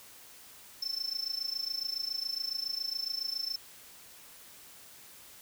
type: tone with amplitude modulation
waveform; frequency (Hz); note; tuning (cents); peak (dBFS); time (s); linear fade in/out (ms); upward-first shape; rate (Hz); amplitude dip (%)
triangle; 5310; E8; +12; -28; 0.82-3.56; 5; sine; 27.2; 85
effects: white hiss -53 dBFS RMS until 5.41 s